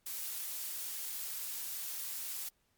blue noise, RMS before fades -40 dBFS, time 0.06-2.49 s, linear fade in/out 5 ms, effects pink hiss -75 dBFS RMS until 2.77 s + MP3 96 kbps

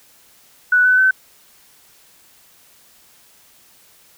sine tone with pitch steps, 1480 / 1503.3 / 1526.9 Hz, F#6 / F#6 / G6, 0 / +27 / -46 cents, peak -10 dBFS, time 0.72-1.11 s, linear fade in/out 5 ms, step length 130 ms, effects white hiss -51 dBFS RMS until 4.17 s

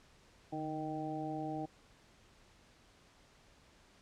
harmonic tone with a mistuned harmonic, 155.56 Hz, D#3, in tune, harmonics 1 / 2 / 3 / 4 / 5, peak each -45 / -40 / -49 / -46 / -42 dBFS, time 0.52-1.66 s, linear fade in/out 10 ms, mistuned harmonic 1, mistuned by -64 cents, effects pink hiss -64 dBFS RMS until 4.01 s + low-pass 7000 Hz 12 dB/octave

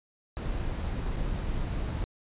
brown noise with dropouts, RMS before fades -31 dBFS, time 0.37-2.04 s, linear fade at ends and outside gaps 0 ms, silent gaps 1.161-1.165 s, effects resampled to 8000 Hz

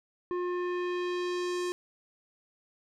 square tone with low-pass filter sweep, 356.6 Hz, F4, 36 cents sharp, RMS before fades -32 dBFS, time 0.31-1.72 s, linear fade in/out 0 ms, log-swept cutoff 1200 to 8600 Hz, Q 1.1, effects none

